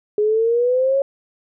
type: exponential sweep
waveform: sine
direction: up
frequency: 415.3 to 556 Hz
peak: -14 dBFS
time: 0.18-1.02 s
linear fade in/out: 2 ms
effects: none

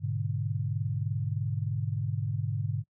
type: chord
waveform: sine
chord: G# diminished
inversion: none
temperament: equal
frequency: 103.83 / 123.47 / 146.83 Hz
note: G#2 / B2 / D3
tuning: 0 / 0 / 0 cents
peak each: -31 / -34 / -33 dBFS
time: 0-2.84 s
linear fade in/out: 50 ms
effects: noise-tail reverb RT60 0.1 s tail -24 dB re dry

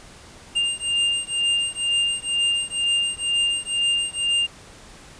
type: beating tone pair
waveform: square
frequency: 2802 / 2804.1 Hz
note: F7 / F7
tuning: +5 / +6 cents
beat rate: 2.1 Hz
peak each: -24 dBFS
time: 0.55-4.47 s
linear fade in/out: 20 ms
effects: pink hiss -45 dBFS RMS until 5.19 s + resampled to 22050 Hz

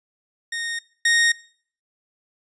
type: tone pair in turn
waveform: sawtooth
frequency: 1852 / 1859.6 Hz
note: A#6 / A#6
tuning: -12 / -5 cents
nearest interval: unison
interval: 7 cents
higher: second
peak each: -22 / -12 dBFS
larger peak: second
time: 0.52-0.79 / 1.05-1.32 s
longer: neither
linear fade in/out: 5 ms
effects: noise-tail reverb RT60 0.5 s tail -21 dB re dry + resampled to 22050 Hz

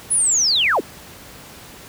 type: linear sweep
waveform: sine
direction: down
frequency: 10548 to 157.6 Hz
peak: -14 dBFS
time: 0.1-0.81 s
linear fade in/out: 20 ms
effects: pink hiss -40 dBFS RMS until 1.88 s + high-pass 60 Hz 12 dB/octave

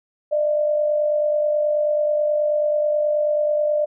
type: tone pair together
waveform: sine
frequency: 597.7 / 647 Hz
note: D5 / E5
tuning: +30 / -32 cents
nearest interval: minor second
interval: 138 cents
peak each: -17 / -28 dBFS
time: 0.31-3.86 s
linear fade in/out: 20 ms
effects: none

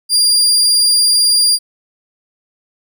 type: tone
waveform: 30% pulse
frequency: 4794 Hz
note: D8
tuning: 35 cents sharp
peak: -6 dBFS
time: 0.09-1.59 s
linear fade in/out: 50 ms
effects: none

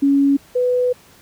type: tone pair in turn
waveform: sine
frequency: 279 / 497.1 Hz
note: C#4 / B4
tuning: +11 / +11 cents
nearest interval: minor seventh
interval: 1000 cents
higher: second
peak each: -11 / -14 dBFS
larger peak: first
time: 0.02-0.37 / 0.55-0.93 s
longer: second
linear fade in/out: 10 ms
effects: pink hiss -48 dBFS RMS until 1.21 s + high-pass 60 Hz 12 dB/octave

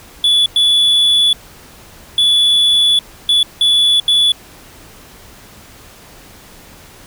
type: tone bursts at uneven times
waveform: triangle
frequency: 3436 Hz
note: A7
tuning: 42 cents flat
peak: -7 dBFS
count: 6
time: 0.24-0.46 / 0.56-1.33 / 2.18-2.99 / 3.29-3.43 / 3.61-4 / 4.08-4.32 s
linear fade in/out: 2 ms
effects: pink hiss -40 dBFS RMS until 7.06 s

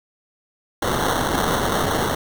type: noise with sample-and-hold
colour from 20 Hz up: white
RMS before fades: -21 dBFS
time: 0.82-2.15 s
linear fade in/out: 5 ms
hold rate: 2450 Hz
effects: none

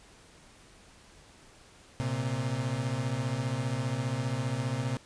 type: beating tone pair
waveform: 35% pulse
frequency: 116.54 / 131.54 Hz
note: A#2 / C3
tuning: 0 / +10 cents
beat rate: 15 Hz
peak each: -31 / -30 dBFS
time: 2-4.97 s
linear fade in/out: 0 ms
effects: pink hiss -56 dBFS RMS until 5.05 s + resampled to 22050 Hz

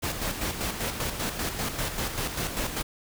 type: noise with tremolo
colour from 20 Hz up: pink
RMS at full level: -29 dBFS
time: 0.02-2.83 s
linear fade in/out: 20 ms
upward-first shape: square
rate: 5.1 Hz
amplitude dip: 50%
effects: none

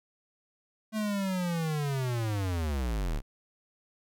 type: linear sweep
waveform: square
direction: down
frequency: 220 to 31.79 Hz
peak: -29 dBFS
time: 0.92-3.22 s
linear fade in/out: 50 ms
effects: none

